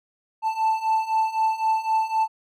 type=beating tone pair; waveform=triangle; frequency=880 / 883.9 Hz; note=A5 / A5; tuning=0 / +8 cents; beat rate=3.9 Hz; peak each=-23 / -20 dBFS; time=0.42-2.28 s; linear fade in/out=50 ms; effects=none